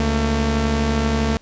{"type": "tone pair together", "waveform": "sawtooth", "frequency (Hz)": [71.05, 225.4], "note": ["C#2", "A3"], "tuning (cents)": [43, 42], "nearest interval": "octave + minor sixth", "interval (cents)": 1999, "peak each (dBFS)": -16, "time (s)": [0, 1.37], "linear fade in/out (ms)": 0, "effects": ["pink hiss -53 dBFS RMS until 1.41 s", "resampled to 16000 Hz"]}